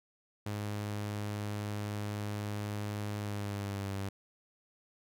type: tone with pitch glide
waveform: sawtooth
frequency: 103.83 to 98.34 Hz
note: G#2 to G2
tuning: 0 to +6 cents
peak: -31 dBFS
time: 0.46-4.09 s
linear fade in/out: 5 ms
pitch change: -94 cents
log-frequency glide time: 3.2-3.92 s
effects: none